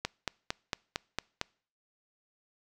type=click train; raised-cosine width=0.2 ms; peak=-13 dBFS; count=7; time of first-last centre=0.05-1.414 s; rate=4.4 Hz; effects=noise-tail reverb RT60 0.5 s tail -26 dB re dry